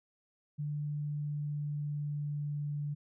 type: tone with pitch glide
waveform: sine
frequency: 147.8 to 146.27 Hz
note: D3 to D3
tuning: +11 to -7 cents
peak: -33 dBFS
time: 0.58-2.95 s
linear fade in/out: 20 ms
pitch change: -18 cents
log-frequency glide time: 0.72-2.81 s
effects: none